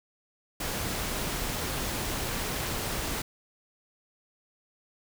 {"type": "noise", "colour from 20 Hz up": "pink", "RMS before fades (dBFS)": -32, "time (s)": [0.6, 3.22], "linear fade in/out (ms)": 5, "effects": []}